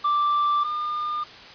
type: tone pair in turn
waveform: triangle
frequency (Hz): 1174.7 / 1207.7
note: D6 / D6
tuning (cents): 0 / +48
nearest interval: unison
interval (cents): 48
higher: second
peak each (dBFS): -17 / -23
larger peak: first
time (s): 0.04-0.64 / 0.64-1.24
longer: neither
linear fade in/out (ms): 10
effects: white hiss -43 dBFS RMS until 1.54 s + resampled to 11025 Hz